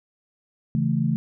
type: chord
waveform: sine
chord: A major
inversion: first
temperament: equal with one note detuned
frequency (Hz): 138.59 / 164.81 / 219.4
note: C#3 / E3 / A3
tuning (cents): 0 / 0 / -5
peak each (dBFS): -24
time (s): 0.75-1.16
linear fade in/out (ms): 0
effects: none